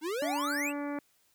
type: exponential sweep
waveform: square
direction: up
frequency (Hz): 293.7 to 2909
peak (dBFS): -32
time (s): 0.01-0.73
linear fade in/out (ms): 50
type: harmonic tone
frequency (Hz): 288.3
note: D4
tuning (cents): -32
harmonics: 1 / 2 / 3 / 4 / 5 / 6 / 7 / 8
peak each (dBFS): -34 / -40 / -44 / -46 / -48 / -50 / -51 / -52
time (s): 0.22-0.99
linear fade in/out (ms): 2
effects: white hiss -69 dBFS RMS until 1.34 s